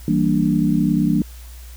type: chord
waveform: sine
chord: E half-diminished seventh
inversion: none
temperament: equal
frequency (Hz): 164.81 / 196 / 233.1 / 293.7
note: E3 / G3 / Bb3 / D4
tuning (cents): 0 / 0 / 0 / 0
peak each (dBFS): -20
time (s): 0.08-1.22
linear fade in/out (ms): 2
effects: added 60 Hz sine -35 dBFS peak until 1.76 s + white hiss -46 dBFS RMS until 1.76 s